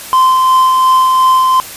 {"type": "tone with tremolo", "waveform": "triangle", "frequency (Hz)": 1036, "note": "C6", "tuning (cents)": -17, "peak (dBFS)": -3, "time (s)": [0.13, 1.6], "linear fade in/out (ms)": 0, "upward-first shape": "sine", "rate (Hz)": 2.8, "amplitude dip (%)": 25, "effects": ["white hiss -28 dBFS RMS until 1.76 s", "resampled to 32000 Hz"]}